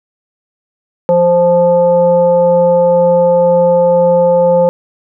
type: tone with frequency modulation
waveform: sine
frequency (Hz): 524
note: C5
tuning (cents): +2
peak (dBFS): -6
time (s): 1.09-4.69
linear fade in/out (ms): 0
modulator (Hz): 350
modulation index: 0.56
effects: none